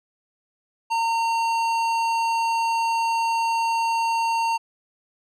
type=tone with tanh clipping; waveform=sine; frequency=915 Hz; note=A#5; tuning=32 cents flat; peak=-22 dBFS; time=0.9-4.58 s; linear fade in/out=20 ms; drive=15 dB; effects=none